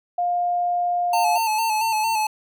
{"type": "tone", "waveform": "sine", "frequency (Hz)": 706, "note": "F5", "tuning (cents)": 19, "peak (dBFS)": -19, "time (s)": [0.18, 1.38], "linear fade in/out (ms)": 5}
{"type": "tone with vibrato", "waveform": "square", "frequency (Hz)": 880, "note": "A5", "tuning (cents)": 0, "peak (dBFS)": -20, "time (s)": [1.13, 2.27], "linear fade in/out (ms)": 5, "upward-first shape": "square", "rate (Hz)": 4.4, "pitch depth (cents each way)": 39}
{"effects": []}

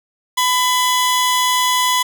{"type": "tone pair together", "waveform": "sawtooth", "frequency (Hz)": [1003, 3374], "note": ["B5", "G#7"], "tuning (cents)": [26, 27], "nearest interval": "octave + major sixth", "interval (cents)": 2101, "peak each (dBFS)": [-11, -17], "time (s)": [0.37, 2.03], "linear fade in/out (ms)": 10, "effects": []}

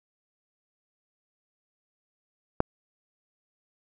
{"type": "click", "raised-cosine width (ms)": 1, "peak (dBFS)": -7, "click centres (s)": 2.604, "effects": []}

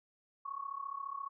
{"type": "tone with amplitude modulation", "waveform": "sine", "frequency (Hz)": 1108.7, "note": "C#6", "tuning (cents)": 0, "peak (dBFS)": -35, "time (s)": [0.45, 1.29], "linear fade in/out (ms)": 10, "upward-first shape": "sine", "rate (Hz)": 34.5, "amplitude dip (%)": 85, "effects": []}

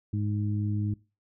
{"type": "harmonic tone", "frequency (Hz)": 104.1, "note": "G#2", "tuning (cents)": 5, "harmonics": [1, 2, 3], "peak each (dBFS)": [-27, -33, -37], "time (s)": [0.13, 0.94], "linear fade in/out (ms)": 5, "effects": ["noise-tail reverb RT60 0.3 s tail -22 dB re dry"]}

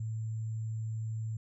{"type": "tone with sample-and-hold", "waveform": "sine", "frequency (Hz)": 110.9, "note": "A2", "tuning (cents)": 14, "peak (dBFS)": -33, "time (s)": [0, 1.37], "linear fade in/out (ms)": 5, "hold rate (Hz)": 7350, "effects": ["resampled to 22050 Hz"]}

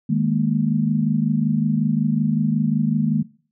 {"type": "chord", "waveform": "sine", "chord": "D# suspended fourth", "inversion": "none", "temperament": "equal", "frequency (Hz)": [155.56, 207.7, 233.1], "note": ["D#3", "G#3", "A#3"], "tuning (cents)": [0, 0, 0], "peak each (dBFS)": -21, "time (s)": [0.09, 3.23], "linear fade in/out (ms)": 10, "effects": ["noise-tail reverb RT60 0.4 s tail -19 dB re dry"]}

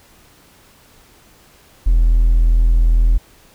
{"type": "tone with hard clipping", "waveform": "triangle", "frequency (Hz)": 41.2, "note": "E1", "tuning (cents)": 0, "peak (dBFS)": -9, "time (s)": [1.86, 3.18], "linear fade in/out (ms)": 10, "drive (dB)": 3, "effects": ["pink hiss -49 dBFS RMS until 3.54 s"]}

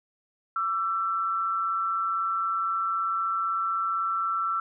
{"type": "tone pair together", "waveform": "sine", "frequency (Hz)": [1155, 1338.9], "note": ["D6", "E6"], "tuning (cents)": [-29, 27], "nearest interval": "minor third", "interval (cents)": 256, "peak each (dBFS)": [-33, -25], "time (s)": [0.56, 4.6], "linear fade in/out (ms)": 2, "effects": []}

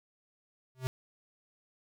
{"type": "tone with exponential growth", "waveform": "square", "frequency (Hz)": 129.3, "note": "C3", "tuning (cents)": -20, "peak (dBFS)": -27, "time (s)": [0.75, 0.87], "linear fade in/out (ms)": 0, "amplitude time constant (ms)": 25, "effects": []}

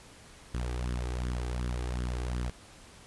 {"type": "tone with flanger", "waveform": "sawtooth", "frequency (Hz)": 61.1, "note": "B1", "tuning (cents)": -18, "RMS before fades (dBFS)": -33, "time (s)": [0.54, 2.5], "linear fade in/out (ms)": 5, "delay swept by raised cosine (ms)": [0.59, 2.59], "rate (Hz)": 2.7, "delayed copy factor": 0.6, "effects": ["pink hiss -53 dBFS RMS until 3.06 s", "resampled to 24000 Hz"]}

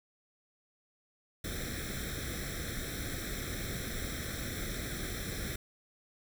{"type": "noise with comb filter", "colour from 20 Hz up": "pink", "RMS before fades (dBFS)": -38, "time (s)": [1.44, 5.56], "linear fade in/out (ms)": 5, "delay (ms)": 0.53, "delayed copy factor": 1, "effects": []}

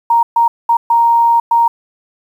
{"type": "tone bursts at uneven times", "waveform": "sine", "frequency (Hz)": 932.3, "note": "A#5", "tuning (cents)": 0, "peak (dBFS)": -7, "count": 5, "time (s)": [[0.1, 0.23], [0.36, 0.48], [0.69, 0.77], [0.9, 1.4], [1.51, 1.68]], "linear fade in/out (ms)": 5, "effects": ["7-bit"]}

